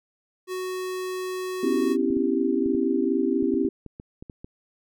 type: tone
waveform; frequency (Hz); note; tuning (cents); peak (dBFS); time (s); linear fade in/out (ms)
square; 370; F#4; 0; -29; 0.47-1.97; 50
type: chord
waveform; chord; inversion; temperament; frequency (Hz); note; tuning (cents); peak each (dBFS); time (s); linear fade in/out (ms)
sine; C# half-diminished seventh; third; equal with one note detuned; 253 / 277.2 / 329.6 / 392; B3 / C#4 / E4 / G4; +42 / 0 / 0 / 0; -26; 1.63-3.69; 5
type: clicks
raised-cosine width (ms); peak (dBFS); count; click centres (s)
3; -26; 12; 2.104 / 2.169 / 2.661 / 2.748 / 3.427 / 3.542 / 3.649 / 3.863 / 3.999 / 4.225 / 4.298 / 4.445
effects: none